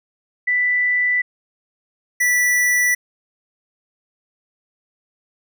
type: tone pair in turn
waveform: sine / square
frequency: 1981 / 1965 Hz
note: B6 / B6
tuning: +5 / -9 cents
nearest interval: unison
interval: 14 cents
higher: first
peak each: -15 dBFS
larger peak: neither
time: 0.47-1.22 / 2.2-2.95 s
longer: neither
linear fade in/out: 10 ms
effects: none